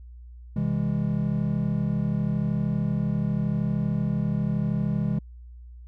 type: chord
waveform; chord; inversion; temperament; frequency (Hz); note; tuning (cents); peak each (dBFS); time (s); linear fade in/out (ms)
triangle; C augmented; none; just; 130.81 / 163.52 / 204.4; C3 / E3 / G#3; 0 / -14 / -27; -26 / -25 / -25; 0.56-5.19; 5
effects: added 60 Hz sine -41 dBFS peak until 5.87 s

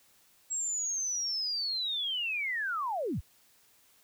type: linear sweep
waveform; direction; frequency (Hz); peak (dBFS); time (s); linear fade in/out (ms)
sine; down; 7690 to 35.08; -30; 0.5-3.21; 20
effects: white hiss -64 dBFS RMS until 4.03 s

